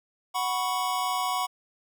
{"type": "chord", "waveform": "square", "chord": "F# suspended fourth", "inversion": "none", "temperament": "just", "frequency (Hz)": [740, 986.7, 1110], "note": ["F#5", "B5", "C#6"], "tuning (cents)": [0, -2, 2], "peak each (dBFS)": -31, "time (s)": [0.34, 1.47], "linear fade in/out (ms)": 20, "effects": []}